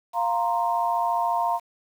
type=chord; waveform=sine; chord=F suspended fourth; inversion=none; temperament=equal; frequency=698.5 / 932.3 / 1046.5 Hz; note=F5 / Bb5 / C6; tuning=0 / 0 / 0 cents; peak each=-25 / -24 / -29 dBFS; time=0.13-1.6 s; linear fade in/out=50 ms; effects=8-bit